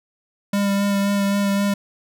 square tone with vibrato, 200.1 Hz, G3, 36 cents sharp, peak -18 dBFS, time 0.53-1.74 s, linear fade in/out 5 ms, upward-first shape sine, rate 3.8 Hz, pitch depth 16 cents each way, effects none

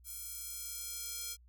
square tone with high-pass filter sweep, 466.2 Hz, A#4, in tune, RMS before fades -43 dBFS, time 0.04-1.37 s, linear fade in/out 50 ms, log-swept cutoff 10000 to 5400 Hz, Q 0.8, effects added 60 Hz sine -58 dBFS peak until 1.48 s

